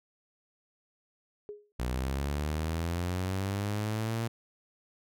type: tone with exponential decay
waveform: sine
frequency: 415.3 Hz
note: G#4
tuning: in tune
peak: -35 dBFS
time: 1.49-1.72 s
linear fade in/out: 0 ms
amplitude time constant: 49 ms
type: linear sweep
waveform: sawtooth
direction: up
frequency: 60 to 116.2 Hz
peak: -26 dBFS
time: 1.79-4.28 s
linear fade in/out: 10 ms
effects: none